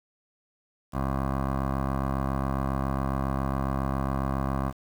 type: tone with low-pass filter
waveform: 15% pulse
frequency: 67.3 Hz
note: C2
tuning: 49 cents sharp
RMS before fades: -28 dBFS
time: 0.92-4.73 s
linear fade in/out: 50 ms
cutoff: 1100 Hz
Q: 2.6
effects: 8-bit